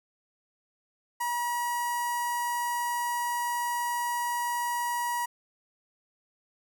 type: tone with notch filter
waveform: sawtooth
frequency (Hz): 961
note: B5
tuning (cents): -48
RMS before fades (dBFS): -30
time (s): 1.2-5.26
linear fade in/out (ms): 10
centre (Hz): 3600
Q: 0.76
effects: none